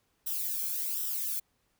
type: noise with flanger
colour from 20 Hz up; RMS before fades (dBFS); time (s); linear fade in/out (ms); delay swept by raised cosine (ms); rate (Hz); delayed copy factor
violet; -33; 0.26-1.4; 10; 0.44 to 1.07; 1.3; -0.65
effects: pink hiss -74 dBFS RMS until 1.79 s